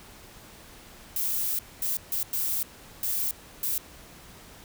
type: noise bursts at uneven times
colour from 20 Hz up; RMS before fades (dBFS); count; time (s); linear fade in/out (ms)
violet; -28; 6; 1.16-1.59 / 1.82-1.97 / 2.12-2.23 / 2.33-2.63 / 3.03-3.31 / 3.63-3.78; 2
effects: pink hiss -49 dBFS RMS until 4.64 s